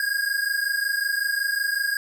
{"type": "tone pair together", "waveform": "square", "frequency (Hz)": [1619, 1644.4], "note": ["G#6", "G#6"], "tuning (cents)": [-45, -18], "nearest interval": "unison", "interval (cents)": 27, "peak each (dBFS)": -26, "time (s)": [0, 1.97], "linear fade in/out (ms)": 2, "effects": []}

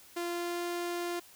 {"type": "tone with pitch glide", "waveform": "sawtooth", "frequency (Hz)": [345.9, 348.1], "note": ["F4", "F4"], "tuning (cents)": [-17, -6], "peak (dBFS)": -29, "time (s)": [0.16, 1.2], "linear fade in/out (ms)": 10, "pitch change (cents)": 11, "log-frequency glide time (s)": [0.26, 0.63], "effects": ["white hiss -56 dBFS RMS until 1.35 s"]}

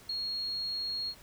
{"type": "tone with ADSR envelope", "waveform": "sine", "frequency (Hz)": 4294, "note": "C8", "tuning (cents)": 44, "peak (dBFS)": -29, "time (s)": [0.09, 1.15], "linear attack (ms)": 7, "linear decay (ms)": 6, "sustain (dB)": -3, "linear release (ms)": 65, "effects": ["pink hiss -55 dBFS RMS until 1.22 s"]}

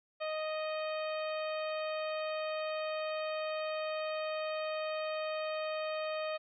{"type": "harmonic tone", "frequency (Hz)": 622.3, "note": "D#5", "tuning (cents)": 0, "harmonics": [1, 2, 3, 4, 5, 6, 7], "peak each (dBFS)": [-35, -42, -48, -45, -50, -53, -52], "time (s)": [0.2, 6.38], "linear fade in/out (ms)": 20, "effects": []}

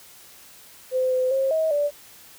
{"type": "tone with pitch steps", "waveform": "sine", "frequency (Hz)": [514, 511, 536, 637, 582], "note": ["C5", "C5", "C5", "D#5", "D5"], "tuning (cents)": [-31, -41, 42, 41, -16], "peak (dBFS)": -19, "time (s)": [0.91, 1.91], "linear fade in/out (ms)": 50, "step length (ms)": 200, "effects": ["white hiss -48 dBFS RMS until 2.38 s"]}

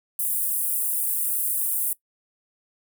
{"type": "high-pass noise", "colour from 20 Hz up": "pink", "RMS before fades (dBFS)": -25, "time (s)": [0.19, 1.93], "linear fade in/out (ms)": 2, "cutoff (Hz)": 9200, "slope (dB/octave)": 48, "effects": ["noise-tail reverb RT60 0.1 s tail -19 dB re dry"]}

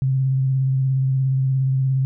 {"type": "tone with vibrato", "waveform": "sine", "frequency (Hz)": 132.8, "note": "C3", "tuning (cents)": 26, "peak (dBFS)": -16, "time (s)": [0.02, 2.05], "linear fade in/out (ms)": 0, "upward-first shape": "sine", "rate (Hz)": 17, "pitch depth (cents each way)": 24, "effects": []}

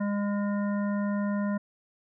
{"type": "harmonic tone", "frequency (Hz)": 203.6, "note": "G#3", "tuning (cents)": -34, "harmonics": [1, 3, 5, 7, 9], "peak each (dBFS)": [-26, -36, -40, -43, -45], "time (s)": [0, 1.58], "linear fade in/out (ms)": 10, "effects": []}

